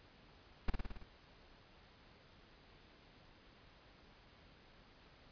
brown noise with echo, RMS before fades -30 dBFS, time 0.68-0.7 s, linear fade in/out 5 ms, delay 55 ms, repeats 6, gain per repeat -3 dB, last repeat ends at 1.03 s, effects pink hiss -63 dBFS RMS until 5.31 s + resampled to 11025 Hz

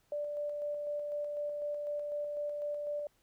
sine tone with tremolo, 587.3 Hz, D5, in tune, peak -33 dBFS, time 0.12-3.07 s, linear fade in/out 2 ms, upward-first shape square, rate 4 Hz, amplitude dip 25%, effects pink hiss -72 dBFS RMS until 3.22 s

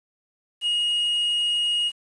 triangle tone, 2876 Hz, F#7, 50 cents flat, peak -19 dBFS, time 0.61-1.92 s, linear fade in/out 50 ms, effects resampled to 22050 Hz + 8-bit

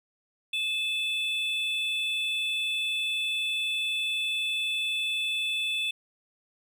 triangle tone pair together, 2604 / 3476 Hz, E7 / A7, -22 / -22 cents, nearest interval perfect fourth, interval 500 cents, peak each -28 dBFS, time 0.53-5.91 s, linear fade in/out 5 ms, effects none

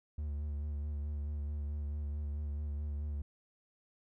triangle tone with vibrato, 73.42 Hz, D2, in tune, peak -33 dBFS, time 0.18-3.22 s, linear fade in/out 5 ms, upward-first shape sine, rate 4.6 Hz, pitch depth 33 cents each way, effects none

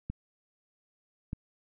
clicks, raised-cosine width 5 ms, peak -22 dBFS, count 2, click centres 0.1 / 1.331 s, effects none

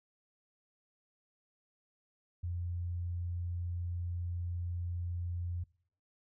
sine tone, 87.31 Hz, F2, in tune, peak -34 dBFS, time 2.43-5.64 s, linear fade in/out 10 ms, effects noise-tail reverb RT60 0.6 s tail -23 dB re dry

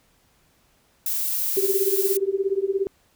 violet noise, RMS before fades -25 dBFS, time 1.06-2.17 s, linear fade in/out 2 ms
sine tone with tremolo, 390.4 Hz, G4, 7 cents flat, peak -16 dBFS, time 1.57-2.87 s, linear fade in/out 0 ms, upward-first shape triangle, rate 17 Hz, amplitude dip 100%
effects pink hiss -62 dBFS RMS until 3.15 s

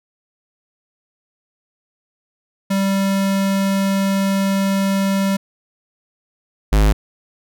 square tone pair in turn, 195.3 / 52.07 Hz, G3 / G#1, -6 / +5 cents, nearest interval octave + major seventh, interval 2289 cents, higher first, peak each -16 / -11 dBFS, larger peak second, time 2.7-5.37 / 6.72-6.93 s, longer first, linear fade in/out 10 ms, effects none

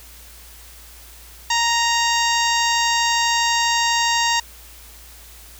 harmonic tone, 932.3 Hz, A#5, in tune, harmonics 1 / 2 / 3 / 4 / 5 / 6 / 7 / 8, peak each -20 / -23 / -25 / -26 / -27 / -28 / -28 / -29 dBFS, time 1.5-4.4 s, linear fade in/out 5 ms, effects added 58 Hz sine -44 dBFS peak until 5.59 s + white hiss -44 dBFS RMS until 5.59 s

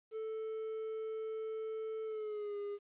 triangle tone with pitch glide, 440 to 408.2 Hz, A4 to G#4, 0 to -30 cents, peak -36 dBFS, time 0.11-2.79 s, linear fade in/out 50 ms, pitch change -130 cents, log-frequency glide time 2.05-2.57 s, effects resampled to 8000 Hz + 12-bit

